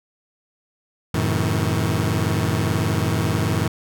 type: chord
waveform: sawtooth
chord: F# diminished seventh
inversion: none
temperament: just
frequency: 92.5 / 111 / 133.2 / 159.84 Hz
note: F#2 / A2 / C3 / Eb3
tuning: 0 / +16 / +31 / +47 cents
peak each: -20 / -19 / -24 / -20 dBFS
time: 1.14-3.68 s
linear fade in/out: 5 ms
effects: none